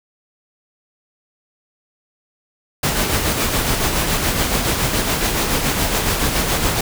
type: noise with tremolo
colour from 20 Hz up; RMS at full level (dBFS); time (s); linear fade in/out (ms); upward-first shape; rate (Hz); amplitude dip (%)
pink; -17; 2.83-6.81; 5; sine; 7.1; 40
effects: none